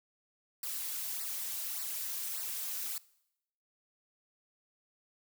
blue noise with flanger, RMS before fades -38 dBFS, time 0.63-2.98 s, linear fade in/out 2 ms, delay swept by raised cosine 0.3 to 5.4 ms, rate 1.7 Hz, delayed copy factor -0.95, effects noise-tail reverb RT60 0.8 s tail -21 dB re dry

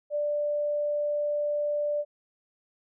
sine tone, 589 Hz, D5, 5 cents sharp, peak -25 dBFS, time 0.1-2.05 s, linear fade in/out 50 ms, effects none

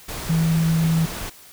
sine tone in noise, 162.9 Hz, E3, 20 cents flat, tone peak -16 dBFS, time 0.29-1.06 s, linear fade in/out 10 ms, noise pink, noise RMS -31 dBFS, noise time 0.08-1.3 s, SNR +12 dB, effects white hiss -46 dBFS RMS until 1.52 s

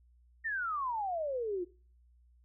sine exponential sweep, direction down, 1867 to 340 Hz, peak -32 dBFS, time 0.44-1.65 s, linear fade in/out 20 ms, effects noise-tail reverb RT60 0.4 s tail -20 dB re dry + added 60 Hz sine -61 dBFS peak until 2.44 s

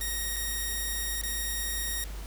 5% pulse tone with dropouts, 1870 Hz, A#6, 5 cents sharp, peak -20 dBFS, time 0.01-2.04 s, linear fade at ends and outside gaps 1 ms, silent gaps 0.361-0.365 / 1.214-1.235 s, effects added 50 Hz sine -36 dBFS peak until 2.26 s + pink hiss -47 dBFS RMS until 2.26 s

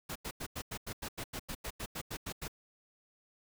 pink noise bursts, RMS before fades -40 dBFS, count 16, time 0.09-2.481 s, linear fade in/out 10 ms, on 66 ms, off 89 ms, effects none

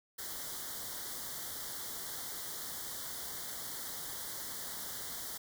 white band-stop noise, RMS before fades -42 dBFS, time 0.18-5.38 s, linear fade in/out 10 ms, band 2100 to 3100 Hz, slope 96 dB/octave, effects none

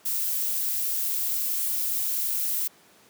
violet noise, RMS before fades -27 dBFS, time 0.05-2.68 s, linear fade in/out 10 ms, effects pink hiss -56 dBFS RMS until 3.09 s + high-pass 200 Hz 12 dB/octave

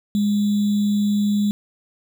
sine tone with sample-and-hold, 206 Hz, G#3, 14 cents flat, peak -16 dBFS, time 0.15-1.51 s, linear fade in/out 0 ms, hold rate 3675 Hz, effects none

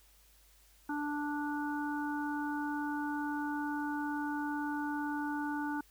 harmonic tone, 293.7 Hz, D4, in tune, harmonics 1 / 3 / 4 / 5, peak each -35 / -39 / -49 / -41 dBFS, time 0.89-5.81 s, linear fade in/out 5 ms, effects added 50 Hz sine -64 dBFS peak until 5.9 s + white hiss -65 dBFS RMS until 5.9 s

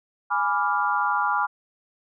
sine chord, G# diminished seventh, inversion none, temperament equal, 830.6 / 987.8 / 1174.7 / 1396.9 Hz, G#5 / B5 / D6 / F6, 0 / 0 / 0 / 0 cents, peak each -26 dBFS, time 0.3-1.47 s, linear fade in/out 20 ms, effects none

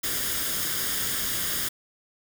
white noise with comb filter, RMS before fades -28 dBFS, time 0.03-1.69 s, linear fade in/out 10 ms, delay 0.59 ms, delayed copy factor +0.6, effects none

